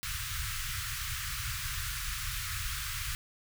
pink band-stop noise, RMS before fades -36 dBFS, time 0.03-3.15 s, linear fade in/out 0 ms, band 130 to 1200 Hz, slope 48 dB/octave, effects none

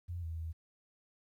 sine tone with pitch steps, 87.2 / 81.7 / 81.1 Hz, F2 / E2 / E2, -2 / -15 / -28 cents, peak -37 dBFS, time 0.08-0.53 s, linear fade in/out 20 ms, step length 150 ms, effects 12-bit

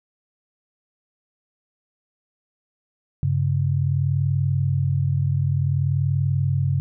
sine tone pair together, 98 / 138.54 Hz, G2 / C#3, 0 / -1 cents, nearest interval tritone, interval 599 cents, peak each -22 / -20 dBFS, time 3.23-6.8 s, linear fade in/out 0 ms, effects none

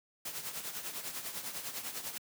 white noise with tremolo, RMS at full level -38 dBFS, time 0.25-2.18 s, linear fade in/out 5 ms, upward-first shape triangle, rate 10 Hz, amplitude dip 70%, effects high-pass 100 Hz 12 dB/octave

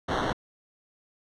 white noise with sample-and-hold, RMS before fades -28 dBFS, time 0.08-0.33 s, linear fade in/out 10 ms, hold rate 2450 Hz, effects low-pass 4000 Hz 12 dB/octave

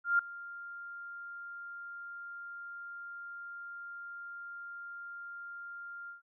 sine tone with ADSR envelope, 1396.9 Hz, F6, in tune, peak -22 dBFS, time 0.04-6.22 s, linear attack 150 ms, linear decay 4 ms, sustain -20 dB, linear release 130 ms, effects none

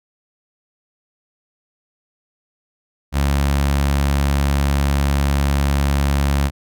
sawtooth tone with notch filter, 70 Hz, C#2, 18 cents sharp, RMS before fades -17 dBFS, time 3.12-6.51 s, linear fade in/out 50 ms, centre 410 Hz, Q 1.8, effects none

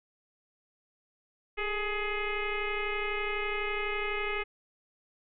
sine tone with frequency modulation, 1256 Hz, D#6, 16 cents sharp, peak -29 dBFS, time 1.57-4.44 s, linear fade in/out 20 ms, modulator 424 Hz, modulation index 3.3, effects none

